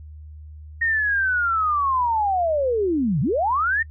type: linear two-way sweep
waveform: sine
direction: down then up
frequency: 1864.7 to 123.47 to 1864.7 Hz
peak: -18 dBFS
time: 0.81-3.83 s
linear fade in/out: 10 ms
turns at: 3.21 s
effects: noise-tail reverb RT60 0.1 s tail -26 dB re dry + added 76 Hz sine -37 dBFS peak until 3.9 s